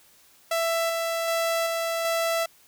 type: tone with tremolo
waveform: sawtooth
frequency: 664 Hz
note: E5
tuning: 12 cents sharp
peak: -19 dBFS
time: 0.51-2.46 s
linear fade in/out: 5 ms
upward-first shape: square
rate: 1.3 Hz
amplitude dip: 25%
effects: white hiss -57 dBFS RMS until 2.67 s